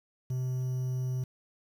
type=tone; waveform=triangle; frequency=128.2 Hz; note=C3; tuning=35 cents flat; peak=-27 dBFS; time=0.3-1.24 s; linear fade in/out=5 ms; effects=9-bit